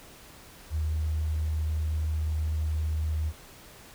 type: tone with tanh clipping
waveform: triangle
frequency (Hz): 77.78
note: D#2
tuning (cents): 0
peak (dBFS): -25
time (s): 0.7-3.33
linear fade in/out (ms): 50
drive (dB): 2
effects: pink hiss -50 dBFS RMS until 3.94 s